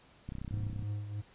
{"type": "click train", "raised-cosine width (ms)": 5, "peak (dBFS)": -28, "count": 18, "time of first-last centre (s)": [0.29, 0.825], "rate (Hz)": 31.8}
{"type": "tone with tremolo", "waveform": "triangle", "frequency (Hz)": 103.83, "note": "G#2", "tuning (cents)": 0, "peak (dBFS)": -30, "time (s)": [0.51, 1.22], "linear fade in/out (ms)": 20, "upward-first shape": "triangle", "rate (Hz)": 3.1, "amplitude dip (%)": 65}
{"effects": ["pink hiss -61 dBFS RMS until 1.34 s", "resampled to 8000 Hz"]}